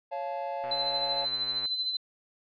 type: chord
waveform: triangle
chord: Db augmented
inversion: none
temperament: just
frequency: 554.4 / 693 / 866.2 Hz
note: Db5 / F5 / A5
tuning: 0 / -14 / -27 cents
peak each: -34 dBFS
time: 0.11-1.26 s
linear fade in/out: 20 ms
type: click train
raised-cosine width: 0.5 ms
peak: -30 dBFS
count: 128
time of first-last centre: 0.64-1.656 s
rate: 125 Hz
type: tone with tremolo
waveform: sine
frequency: 4045 Hz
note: B7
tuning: 41 cents sharp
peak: -26 dBFS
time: 0.71-1.97 s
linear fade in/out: 5 ms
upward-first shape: sine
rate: 13 Hz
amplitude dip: 50%
effects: resampled to 11025 Hz